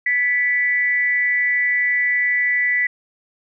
sine tone with amplitude modulation, 1975.5 Hz, B6, in tune, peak -13 dBFS, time 0.06-2.87 s, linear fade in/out 5 ms, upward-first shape sine, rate 268 Hz, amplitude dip 55%, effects none

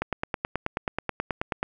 click train, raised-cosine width 0.5 ms, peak -11 dBFS, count 16, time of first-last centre 0.02-1.629 s, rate 9.32 Hz, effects none

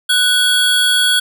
square tone pair together, 1486 / 3336 Hz, F#6 / G#7, +7 / +7 cents, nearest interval octave + major second, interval 1400 cents, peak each -16 / -13 dBFS, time 0.09-1.2 s, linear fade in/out 10 ms, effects none

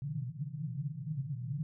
white band-pass noise, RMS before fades -38 dBFS, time 0.02-1.63 s, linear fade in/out 0 ms, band 120 to 160 Hz, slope 96 dB/octave, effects none

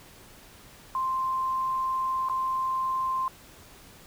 sine tone with dropouts, 1046.5 Hz, C6, in tune, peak -25 dBFS, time 0.95-3.28 s, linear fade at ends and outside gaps 1 ms, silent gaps 2.287-2.297 s, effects pink hiss -51 dBFS RMS until 4.06 s

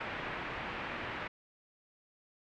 white low-pass noise, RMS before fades -40 dBFS, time 0-1.28 s, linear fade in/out 10 ms, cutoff 2400 Hz, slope 24 dB/octave, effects none

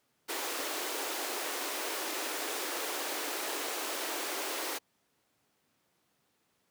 pink high-pass noise, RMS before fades -36 dBFS, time 0.28-4.79 s, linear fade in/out 20 ms, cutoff 300 Hz, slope 48 dB/octave, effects pink hiss -74 dBFS RMS until 6.7 s + high-pass 150 Hz 12 dB/octave

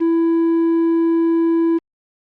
triangle tone with quantisation, 331.8 Hz, E4, 11 cents sharp, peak -11 dBFS, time 0-1.79 s, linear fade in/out 20 ms, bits 6, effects low-pass 2000 Hz 12 dB/octave + Opus 48 kbps

